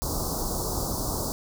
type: band-stop noise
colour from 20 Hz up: pink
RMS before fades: -29 dBFS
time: 0.02-1.32 s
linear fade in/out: 0 ms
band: 1200 to 4500 Hz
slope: 48 dB/octave
effects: none